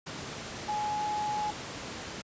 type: tone in noise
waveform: sine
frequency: 842 Hz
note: G#5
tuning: 24 cents sharp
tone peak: -29 dBFS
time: 0.68-1.51 s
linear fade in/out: 10 ms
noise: pink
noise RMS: -39 dBFS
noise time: 0.06-2.22 s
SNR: +7 dB
effects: high-pass 100 Hz 12 dB/octave + resampled to 16000 Hz